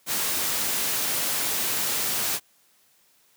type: noise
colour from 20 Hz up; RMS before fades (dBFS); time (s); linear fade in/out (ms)
white; -26; 0.06-2.4; 50
effects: white hiss -62 dBFS RMS until 3.36 s + high-pass 100 Hz 12 dB/octave